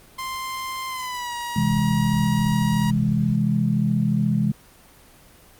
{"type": "tone with pitch glide", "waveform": "sawtooth", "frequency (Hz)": [1046.5, 954.1], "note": ["C6", "A#5"], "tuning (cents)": [0, 40], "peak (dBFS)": -24, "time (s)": [0.18, 2.91], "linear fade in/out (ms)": 10, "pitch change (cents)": -160, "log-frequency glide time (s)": [0.88, 1.34]}
{"type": "chord", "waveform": "sine", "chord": "C augmented", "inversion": "none", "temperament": "equal", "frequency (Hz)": [130.81, 164.81, 207.7], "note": ["C3", "E3", "G#3"], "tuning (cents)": [0, 0, 0], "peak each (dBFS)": [-23, -23, -21], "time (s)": [1.56, 4.52], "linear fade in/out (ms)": 5}
{"effects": ["pink hiss -50 dBFS RMS until 5.59 s", "Opus 24 kbps"]}